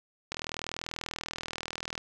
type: click train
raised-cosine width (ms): 0.2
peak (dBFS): -17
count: 68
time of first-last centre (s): 0.32-1.978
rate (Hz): 40.4
effects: none